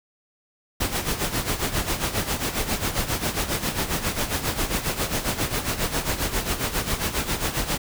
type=noise with tremolo; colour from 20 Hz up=pink; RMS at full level=-23 dBFS; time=0.8-7.78 s; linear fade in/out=10 ms; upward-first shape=sine; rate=7.4 Hz; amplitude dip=70%; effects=none